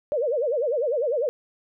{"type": "tone with vibrato", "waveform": "sine", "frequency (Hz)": 533, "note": "C5", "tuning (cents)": 32, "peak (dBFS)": -21, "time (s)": [0.12, 1.29], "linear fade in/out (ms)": 0, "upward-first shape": "sine", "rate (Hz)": 10, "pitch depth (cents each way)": 260, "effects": []}